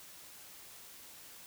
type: silence
effects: white hiss -53 dBFS RMS until 1.46 s